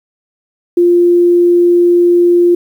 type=tone; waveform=sine; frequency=349.2 Hz; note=F4; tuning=in tune; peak=-5 dBFS; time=0.77-2.55 s; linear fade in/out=5 ms; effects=7-bit